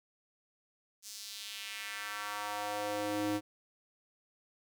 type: tone with high-pass filter sweep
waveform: square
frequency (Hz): 103.83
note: G#2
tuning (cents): 0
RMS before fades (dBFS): -38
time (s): 1.02-3.41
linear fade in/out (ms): 50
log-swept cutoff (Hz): 6100 to 260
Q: 1.8
effects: none